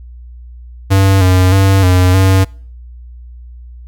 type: tone with pitch steps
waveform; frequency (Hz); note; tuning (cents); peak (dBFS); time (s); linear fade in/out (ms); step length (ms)
square; 96.9 / 92.3 / 96.9 / 91.3 / 95.2; G2 / F#2 / G2 / F#2 / F#2; -20 / -4 / -20 / -23 / +50; -7; 0.9-2.45; 20; 310
effects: noise-tail reverb RT60 0.5 s tail -26 dB re dry + added 60 Hz sine -30 dBFS peak until 3.87 s